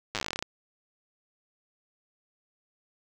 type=slowing click train; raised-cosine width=0.2 ms; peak=-13 dBFS; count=16; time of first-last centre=0.15-0.425 s; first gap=8 ms; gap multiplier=1.11; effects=8-bit